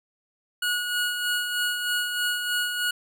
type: tone with tremolo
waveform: 25% pulse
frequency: 1453 Hz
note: F#6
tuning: 32 cents flat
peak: -19 dBFS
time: 0.62-2.91 s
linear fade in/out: 5 ms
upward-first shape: sine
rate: 3.2 Hz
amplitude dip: 45%
effects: none